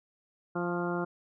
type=harmonic tone with a mistuned harmonic; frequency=174.5 Hz; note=F3; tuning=1 cent flat; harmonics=1 / 2 / 3 / 4 / 5 / 6 / 7 / 8; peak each=-34 / -33 / -39 / -39 / -42 / -42 / -43 / -39 dBFS; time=0.55-1.05 s; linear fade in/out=10 ms; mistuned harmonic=6; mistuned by=+28 cents; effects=none